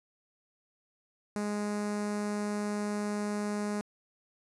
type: tone with notch filter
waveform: sawtooth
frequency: 207.5 Hz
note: G#3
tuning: 1 cent flat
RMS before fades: -33 dBFS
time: 1.36-3.81 s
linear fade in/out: 0 ms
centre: 3200 Hz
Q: 1
effects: resampled to 24000 Hz